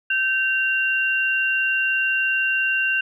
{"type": "tone pair together", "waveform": "sine", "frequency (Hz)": [1550, 2763], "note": ["G6", "F7"], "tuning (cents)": [-20, -19], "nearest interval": "minor seventh", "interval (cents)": 1001, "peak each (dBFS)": -21, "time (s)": [0.1, 3.01], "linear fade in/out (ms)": 5, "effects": []}